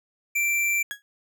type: tone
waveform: square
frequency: 2349 Hz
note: D7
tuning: in tune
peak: -22 dBFS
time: 0.35-0.83 s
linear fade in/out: 10 ms
type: tone with exponential decay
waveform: 35% pulse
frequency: 1661.2 Hz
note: G#6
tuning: in tune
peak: -24 dBFS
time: 0.91-1.02 s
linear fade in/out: 0 ms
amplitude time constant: 22 ms
effects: none